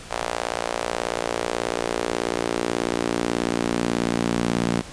sawtooth tone with high-pass filter sweep, 58.3 Hz, A#1, 1 cent sharp, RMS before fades -25 dBFS, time 0.1-4.82 s, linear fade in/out 20 ms, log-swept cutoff 670 to 200 Hz, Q 1.6, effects pink hiss -40 dBFS RMS until 4.92 s + resampled to 22050 Hz

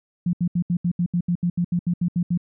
sine tone bursts, 174.61 Hz, F3, in tune, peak -18 dBFS, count 15, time 0.26-2.376 s, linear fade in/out 5 ms, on 72 ms, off 74 ms, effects none

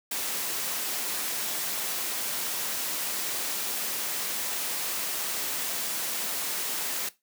white noise, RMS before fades -31 dBFS, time 0.11-7.09 s, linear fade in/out 5 ms, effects noise-tail reverb RT60 0.2 s tail -17 dB re dry + high-pass 200 Hz 12 dB/octave

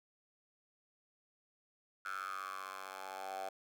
10% pulse tone with high-pass filter sweep, 95.5 Hz, G2, 45 cents flat, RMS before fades -44 dBFS, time 2.05-3.49 s, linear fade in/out 5 ms, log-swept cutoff 1400 to 720 Hz, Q 8.9, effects none

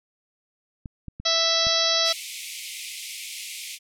clicks, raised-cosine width 5 ms, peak -23 dBFS, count 4, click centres 0.858 / 1.083 / 1.2 / 1.669 s
harmonic tone, 659.3 Hz, E5, in tune, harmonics 1 / 2 / 3 / 4 / 5 / 6 / 7 / 8 / 9, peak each -28 / -31 / -32 / -35 / -28 / -24 / -28 / -26 / -31 dBFS, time 1.25-2.13 s, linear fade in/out 10 ms
pink high-pass noise, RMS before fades -35 dBFS, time 2.04-3.79 s, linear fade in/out 50 ms, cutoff 2100 Hz, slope 96 dB/octave
effects low-pass 12000 Hz 12 dB/octave

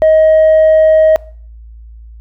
triangle tone with tanh clipping, 630 Hz, D#5, 21 cents sharp, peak -5 dBFS, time 0.02-1.16 s, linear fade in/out 0 ms, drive 6 dB, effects noise-tail reverb RT60 0.5 s tail -23 dB re dry + added 56 Hz sine -31 dBFS peak until 2.2 s

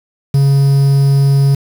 triangle tone with quantisation, 138.59 Hz, C#3, in tune, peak -5 dBFS, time 0.34-1.55 s, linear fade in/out 5 ms, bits 5, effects none

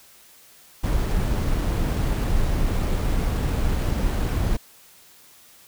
brown noise with sample-and-hold, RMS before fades -22 dBFS, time 0.83-4.57 s, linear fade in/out 10 ms, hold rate 11025 Hz, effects white hiss -51 dBFS RMS until 5.67 s

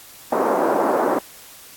pink band-pass noise, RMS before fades -19 dBFS, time 0.32-1.19 s, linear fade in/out 5 ms, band 310 to 1100 Hz, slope 24 dB/octave, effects white hiss -43 dBFS RMS until 1.76 s + AAC 64 kbps

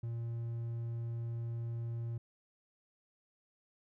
triangle tone, 116.54 Hz, A#2, in tune, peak -34 dBFS, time 0.03-2.18 s, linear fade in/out 5 ms, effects none

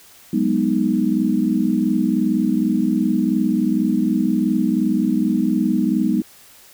sine chord, G# minor seventh, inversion third, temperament equal, 185 / 207.7 / 246.9 / 311.1 Hz, F#3 / G#3 / B3 / D#4, 0 / 0 / 0 / 0 cents, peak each -24 / -20 / -20 / -21 dBFS, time 0.33-6.22 s, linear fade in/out 5 ms, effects white hiss -47 dBFS RMS until 6.73 s

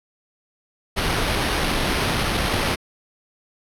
pink noise with sample-and-hold, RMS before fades -22 dBFS, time 0.96-2.76 s, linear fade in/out 20 ms, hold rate 7350 Hz, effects low-pass 12000 Hz 12 dB/octave

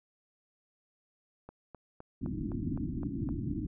click train, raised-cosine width 1 ms, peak -32 dBFS, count 8, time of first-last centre 1.49-3.289 s, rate 3.89 Hz
white low-pass noise, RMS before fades -35 dBFS, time 2.21-3.67 s, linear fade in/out 10 ms, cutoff 330 Hz, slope 96 dB/octave
effects none

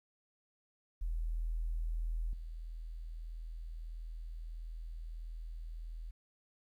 sine tone with level steps, 40.78 Hz, E1, 18 cents flat, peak -33 / -41 dBFS, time 1.01-6.11 s, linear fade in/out 10 ms, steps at 2.33 s, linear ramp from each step 2 ms, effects 12-bit

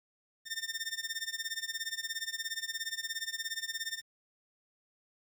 15% pulse tone with tremolo, 1810 Hz, A6, 48 cents sharp, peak -26 dBFS, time 0.45-4.02 s, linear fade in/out 50 ms, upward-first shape sine, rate 17 Hz, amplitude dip 90%, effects 11-bit

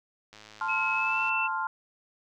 click train, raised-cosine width 0.2 ms, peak -31 dBFS, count 104, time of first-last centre 0.33-1.293 s, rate 107 Hz
sine chord, F major, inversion first, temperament equal, 880 / 1046.5 / 1396.9 Hz, A5 / C6 / F6, 0 / 0 / 0 cents, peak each -32 dBFS, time 0.61-1.67 s, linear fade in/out 2 ms
sine tone with pitch glide, 2567 to 2676 Hz, E7 to E7, -47 to +25 cents, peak -27 dBFS, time 0.68-1.48 s, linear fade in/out 20 ms, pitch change +72 cents, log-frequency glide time 0.94-1.2 s
effects none

